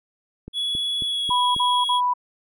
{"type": "click train", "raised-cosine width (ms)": 3, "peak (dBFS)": -22, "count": 5, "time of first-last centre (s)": [0.48, 1.564], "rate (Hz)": 3.69}
{"type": "tone with pitch glide", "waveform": "triangle", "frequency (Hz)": [3382, 3324], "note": ["G#7", "G#7"], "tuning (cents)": [31, 1], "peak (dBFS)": -21, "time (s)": [0.53, 2.01], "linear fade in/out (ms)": 50, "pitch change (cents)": -30, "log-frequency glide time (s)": [1.06, 1.32]}
{"type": "tone bursts", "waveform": "sine", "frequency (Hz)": 987.8, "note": "B5", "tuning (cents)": 0, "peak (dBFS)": -18, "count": 3, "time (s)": [1.3, 2.138], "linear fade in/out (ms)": 10, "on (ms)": 250, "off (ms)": 44}
{"effects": []}